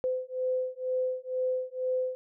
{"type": "beating tone pair", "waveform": "sine", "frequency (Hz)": [510, 512.1], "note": ["C5", "C5"], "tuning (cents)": [-44, -37], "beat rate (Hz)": 2.1, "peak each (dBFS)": -31, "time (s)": [0.04, 2.15], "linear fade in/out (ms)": 0, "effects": []}